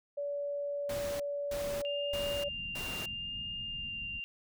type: tone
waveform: sine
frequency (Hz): 573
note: D5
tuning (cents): -43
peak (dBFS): -33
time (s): 0.17-2.49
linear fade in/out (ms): 10
type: noise bursts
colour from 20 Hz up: pink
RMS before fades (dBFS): -42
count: 4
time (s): 0.89-3.06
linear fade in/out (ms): 5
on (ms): 310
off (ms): 310
type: tone with vibrato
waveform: sine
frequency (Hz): 2800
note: F7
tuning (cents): +4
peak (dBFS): -37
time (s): 1.85-4.24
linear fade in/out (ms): 0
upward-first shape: sine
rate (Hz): 0.77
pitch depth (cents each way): 11
type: low-pass noise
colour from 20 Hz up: pink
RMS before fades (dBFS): -49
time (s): 2.16-4.2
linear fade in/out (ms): 5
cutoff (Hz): 240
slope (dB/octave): 48
effects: none